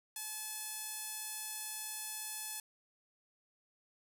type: tone with band-pass filter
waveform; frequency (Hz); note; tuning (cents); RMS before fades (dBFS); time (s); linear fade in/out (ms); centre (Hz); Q
sawtooth; 861; A5; -38; -43; 0.16-2.6; 2; 11000; 1.3
effects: none